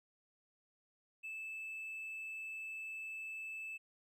triangle tone, 2626 Hz, E7, 7 cents flat, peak -40 dBFS, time 1.23-3.78 s, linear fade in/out 20 ms, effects tanh soft clip ceiling -37 dBFS

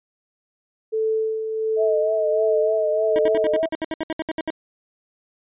sine tone with tremolo, 440 Hz, A4, in tune, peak -18 dBFS, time 0.92-3.6 s, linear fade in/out 20 ms, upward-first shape sine, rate 1.4 Hz, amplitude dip 50%
sine tone with vibrato, 631 Hz, D#5, 24 cents sharp, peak -19 dBFS, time 1.76-3.69 s, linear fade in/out 50 ms, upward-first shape triangle, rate 3.3 Hz, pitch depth 70 cents each way
25% pulse tone bursts, 319.5 Hz, D#4, 46 cents sharp, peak -19 dBFS, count 15, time 3.16-4.503 s, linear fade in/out 0 ms, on 27 ms, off 67 ms
effects resampled to 8000 Hz

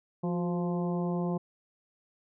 harmonic tone with a mistuned harmonic, 174.2 Hz, F3, 4 cents flat, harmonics 1 / 2 / 3 / 4 / 5 / 6, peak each -29 / -35 / -39 / -41 / -43 / -45 dBFS, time 0.23-1.38 s, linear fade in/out 10 ms, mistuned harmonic 2, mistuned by +49 cents, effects none

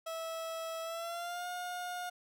30% pulse tone with pitch glide, 653 to 716.2 Hz, E5 to F5, -17 to +43 cents, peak -35 dBFS, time 0.06-2.1 s, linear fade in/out 10 ms, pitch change +160 cents, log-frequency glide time 0.82-1.47 s, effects none

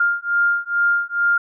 sine beating tone pair, 1402 / 1404.3 Hz, F6 / F6, +6 / +9 cents, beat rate 2.3 Hz, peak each -19 dBFS, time 0-1.38 s, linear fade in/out 5 ms, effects none

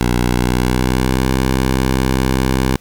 10% pulse tone with pitch glide, 60.3 to 65 Hz, B1 to C2, -41 to -11 cents, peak -5 dBFS, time 0.01-2.76 s, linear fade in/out 0 ms, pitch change +130 cents, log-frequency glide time 0.18-1.29 s, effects pink hiss -49 dBFS RMS until 2.8 s

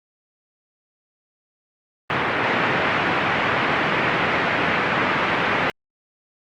white band-pass noise, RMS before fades -21 dBFS, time 2.1-5.7 s, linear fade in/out 0 ms, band 100 to 2300 Hz, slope 24 dB/octave, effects Opus 32 kbps

